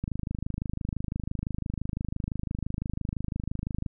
click train, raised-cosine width 5 ms, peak -18 dBFS, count 100, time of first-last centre 0.04-3.862 s, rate 25.9 Hz, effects none

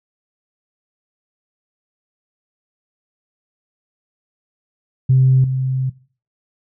sine tone with level steps, 130.81 Hz, C3, in tune, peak -8 / -16 dBFS, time 5.09-5.9 s, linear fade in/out 10 ms, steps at 5.44 s, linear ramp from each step 2 ms, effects noise-tail reverb RT60 0.4 s tail -19 dB re dry + tanh soft clip ceiling -4 dBFS

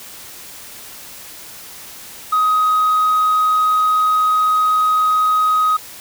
sine tone, 1258 Hz, D#6, 19 cents sharp, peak -10 dBFS, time 2.32-5.77 s, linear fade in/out 10 ms, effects tanh soft clip ceiling -10 dBFS + white hiss -36 dBFS RMS until 6 s

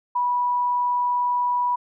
sine tone, 979 Hz, B5, 15 cents flat, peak -19 dBFS, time 0.15-1.76 s, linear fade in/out 10 ms, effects none

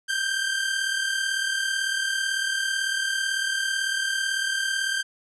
sawtooth tone pair together, 1548 / 1586 Hz, G6 / G6, -22 / +20 cents, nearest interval unison, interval 42 cents, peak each -25 / -22 dBFS, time 0.08-5.03 s, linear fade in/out 20 ms, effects resampled to 24000 Hz

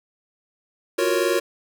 square chord, Gb major seventh, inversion third, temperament equal, 349.2 / 370 / 466.2 / 554.4 Hz, F4 / Gb4 / Bb4 / Db5, 0 / 0 / 0 / 0 cents, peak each -25 dBFS, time 0.98-1.4 s, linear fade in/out 10 ms, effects 7-bit

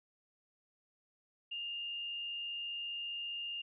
sine tone with frequency modulation, 2815 Hz, F7, 13 cents sharp, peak -38 dBFS, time 1.51-3.62 s, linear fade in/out 10 ms, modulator 74.9 Hz, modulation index 0.52, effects none

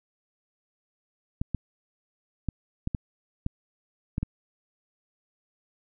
clicks, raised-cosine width 5 ms, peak -15 dBFS, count 8, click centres 1.415 / 1.547 / 2.487 / 2.874 / 2.948 / 3.464 / 4.181 / 4.23 s, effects none

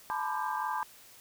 sine tone cluster, 867 / 969 / 1013 / 1187 / 1587 Hz, A5 / B5 / B5 / D6 / G6, -26 / -33 / +44 / +18 / +21 cents, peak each -35 / -38 / -36 / -38 / -40 dBFS, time 0.1-0.83 s, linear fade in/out 0 ms, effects white hiss -55 dBFS RMS until 1.2 s

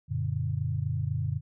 sine chord, Gb augmented, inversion none, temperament equal with one note detuned, 92.5 / 116.54 / 144.56 Hz, Gb2 / Bb2 / D3, 0 / 0 / -27 cents, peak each -32 / -31 / -31 dBFS, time 0.08-1.41 s, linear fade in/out 50 ms, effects none

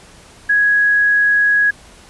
sine tone, 1665 Hz, G#6, 4 cents sharp, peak -10 dBFS, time 0.49-1.71 s, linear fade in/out 10 ms, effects pink hiss -43 dBFS RMS until 2.09 s + resampled to 24000 Hz

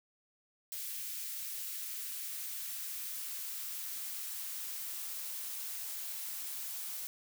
blue noise with high-pass filter sweep, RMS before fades -41 dBFS, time 0.72-7.07 s, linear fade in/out 0 ms, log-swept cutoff 2000 to 520 Hz, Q 0.94, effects none

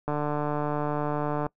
click train, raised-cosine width 1 ms, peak -15 dBFS, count 206, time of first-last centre 0.08-1.465 s, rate 148 Hz, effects noise-tail reverb RT60 0.1 s tail -23 dB re dry

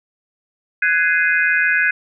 sine chord, Ab dominant seventh, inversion third, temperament just, 1495.1 / 1661.2 / 2077 / 2492 Hz, Gb6 / Ab6 / C7 / Eb7, +18 / 0 / -13 / +2 cents, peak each -18 / -17 / -22 / -21 dBFS, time 0.82-1.91 s, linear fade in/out 5 ms, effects none

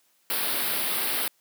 white band-stop noise, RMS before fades -27 dBFS, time 0.3-1.28 s, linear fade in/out 2 ms, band 4800 to 9400 Hz, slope 48 dB/octave, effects white hiss -66 dBFS RMS until 1.4 s + high-pass 200 Hz 12 dB/octave

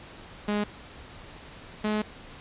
sawtooth tone pair in turn, 207.7 / 212.7 Hz, G#3 / G#3, 0 / +42 cents, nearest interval unison, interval 42 cents, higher second, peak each -21 dBFS, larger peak neither, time 0.48-0.64 / 1.84-2.02 s, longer second, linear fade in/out 5 ms, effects pink hiss -46 dBFS RMS until 2.4 s + resampled to 8000 Hz

